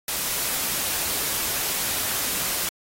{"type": "noise", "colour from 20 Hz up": "white", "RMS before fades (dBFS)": -26, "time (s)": [0.08, 2.69], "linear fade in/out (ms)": 2, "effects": ["AAC 48 kbps"]}